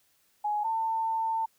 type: tone pair in turn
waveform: sine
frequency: 837 / 896.7 Hz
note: G#5 / A5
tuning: +13 / +33 cents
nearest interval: minor second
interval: 120 cents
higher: second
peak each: -26 dBFS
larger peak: neither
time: 0.44-0.64 / 0.64-1.46 s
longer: second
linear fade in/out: 10 ms
effects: white hiss -68 dBFS RMS until 1.58 s